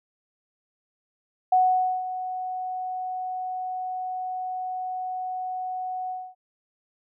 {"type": "tone with ADSR envelope", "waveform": "sine", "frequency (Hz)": 740, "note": "F#5", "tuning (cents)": 0, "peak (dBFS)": -15, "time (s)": [1.52, 6.35], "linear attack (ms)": 6, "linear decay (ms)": 500, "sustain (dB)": -13, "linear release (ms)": 250, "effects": []}